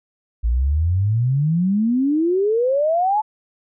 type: exponential sweep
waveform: sine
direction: up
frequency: 54.7 to 880 Hz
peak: -15 dBFS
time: 0.43-3.22 s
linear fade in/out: 20 ms
effects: none